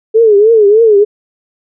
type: tone with vibrato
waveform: sine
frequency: 430 Hz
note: A4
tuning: 40 cents flat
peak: -3 dBFS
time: 0.14-1.05 s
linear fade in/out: 20 ms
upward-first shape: triangle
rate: 3.3 Hz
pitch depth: 150 cents each way
effects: none